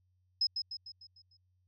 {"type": "tone with echo", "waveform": "sine", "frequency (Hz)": 5120, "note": "D#8", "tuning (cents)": 49, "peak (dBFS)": -26, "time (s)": [0.41, 0.47], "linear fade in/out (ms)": 5, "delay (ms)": 150, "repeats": 6, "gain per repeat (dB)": -6, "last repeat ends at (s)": 1.37, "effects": ["added 91 Hz sine -70 dBFS peak until 1.67 s"]}